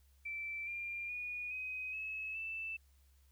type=tone with pitch steps; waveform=sine; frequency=2332 / 2392 / 2454 / 2517 / 2582 / 2648 Hz; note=D7 / D7 / D#7 / D#7 / E7 / E7; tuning=-13 / +31 / -25 / +19 / -37 / +7 cents; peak=-39 dBFS; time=0.25-2.77 s; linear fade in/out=10 ms; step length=420 ms; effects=added 68 Hz sine -64 dBFS peak until 3.31 s + white hiss -75 dBFS RMS until 3.31 s